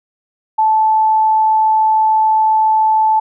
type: tone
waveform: sine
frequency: 873 Hz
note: A5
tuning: 14 cents flat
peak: -9 dBFS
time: 0.58-3.2 s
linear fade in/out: 10 ms
effects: none